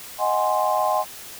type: chord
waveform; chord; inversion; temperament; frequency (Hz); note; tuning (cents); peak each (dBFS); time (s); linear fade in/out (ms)
sine; Ab dominant seventh; second; equal with one note detuned; 622.3 / 740 / 826.3 / 1046.5; Eb5 / Gb5 / Ab5 / C6; 0 / 0 / -9 / 0; -24; 0.18-1.05; 50
effects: white hiss -39 dBFS RMS until 1.39 s